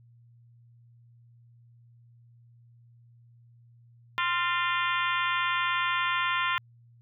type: harmonic tone with a mistuned harmonic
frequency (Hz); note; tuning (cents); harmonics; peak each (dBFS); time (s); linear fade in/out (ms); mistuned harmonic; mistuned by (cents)
347.4; F4; -9; 3 / 4 / 5 / 6 / 7 / 8 / 9 / 10; -29 / -31 / -33 / -35 / -36 / -37 / -38 / -39; 4.18-6.58; 0; 5; +57
effects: added 118 Hz sine -54 dBFS peak until 7.01 s